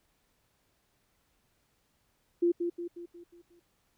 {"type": "tone with echo", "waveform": "sine", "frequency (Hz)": 345.5, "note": "F4", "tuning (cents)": -19, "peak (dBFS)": -22, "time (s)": [2.42, 2.52], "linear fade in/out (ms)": 10, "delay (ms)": 180, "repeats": 6, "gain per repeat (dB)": -6, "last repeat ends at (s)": 3.6, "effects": ["pink hiss -73 dBFS RMS until 3.97 s"]}